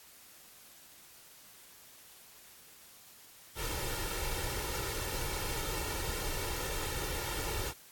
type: noise with comb filter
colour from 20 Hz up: pink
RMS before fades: -36 dBFS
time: 3.55-7.74 s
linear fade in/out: 50 ms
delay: 2.2 ms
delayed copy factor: +0.7
effects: white hiss -56 dBFS RMS until 7.91 s + AAC 64 kbps